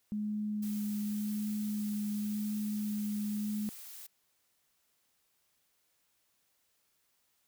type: tone with vibrato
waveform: sine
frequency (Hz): 209.7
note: G#3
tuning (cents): +17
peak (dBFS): -32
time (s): 0.12-3.69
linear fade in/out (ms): 0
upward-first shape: sine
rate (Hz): 0.91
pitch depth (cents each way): 10
type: noise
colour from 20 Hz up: blue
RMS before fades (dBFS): -48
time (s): 0.62-4.07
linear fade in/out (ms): 10
effects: white hiss -75 dBFS RMS until 7.47 s